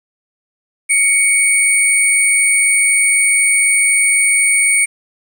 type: tone pair together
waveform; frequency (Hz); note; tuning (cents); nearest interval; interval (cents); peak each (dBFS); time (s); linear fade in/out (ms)
sine; 2237 / 8948; C#7 / C#9; +15 / +15; 2 octaves; 2400; -11; 0.89-4.86; 20
effects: tanh soft clip ceiling -5 dBFS + 7-bit